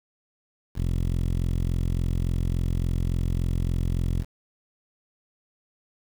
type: tone with low-pass filter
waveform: 5% pulse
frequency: 43.52 Hz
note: F1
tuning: 5 cents flat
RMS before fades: -25 dBFS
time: 0.75-4.25 s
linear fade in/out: 50 ms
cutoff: 110 Hz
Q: 0.64
effects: 7-bit